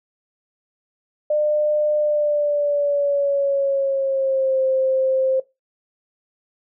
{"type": "tone with pitch glide", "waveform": "sine", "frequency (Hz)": [601, 526.2], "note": ["D5", "C5"], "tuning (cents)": [40, 10], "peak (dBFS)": -16, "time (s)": [1.3, 5.4], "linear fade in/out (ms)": 5, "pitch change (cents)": -230, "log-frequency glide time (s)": [1.98, 4.62], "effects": ["noise-tail reverb RT60 0.2 s tail -18 dB re dry"]}